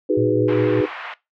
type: chord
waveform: sine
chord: G# minor seventh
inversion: second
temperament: equal with one note detuned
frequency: 309.9 / 370 / 415.3 / 493.9 Hz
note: D#4 / F#4 / G#4 / B4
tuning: -7 / 0 / 0 / 0 cents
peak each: -21 dBFS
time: 0.09-0.86 s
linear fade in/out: 10 ms
type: tone with tremolo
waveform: sine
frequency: 116.54 Hz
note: A#2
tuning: in tune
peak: -21 dBFS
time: 0.17-0.81 s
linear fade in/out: 5 ms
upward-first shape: triangle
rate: 5.1 Hz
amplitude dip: 55%
type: band-pass noise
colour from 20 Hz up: pink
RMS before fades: -33 dBFS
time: 0.48-1.14 s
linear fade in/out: 2 ms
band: 810 to 2600 Hz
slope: 24 dB/octave
effects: noise-tail reverb RT60 0.2 s tail -19 dB re dry